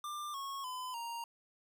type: tone with pitch steps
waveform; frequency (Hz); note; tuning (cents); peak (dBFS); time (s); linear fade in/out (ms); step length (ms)
square; 1190 / 1097.6 / 1012.3 / 933.7; D6 / C#6 / B5 / A#5; +22 / -17 / +42 / +3; -40; 0.04-1.24; 2; 300
effects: none